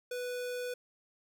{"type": "tone", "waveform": "square", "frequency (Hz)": 494, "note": "B4", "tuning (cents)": 0, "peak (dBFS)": -36, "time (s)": [0.11, 0.74], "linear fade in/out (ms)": 5, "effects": ["12-bit"]}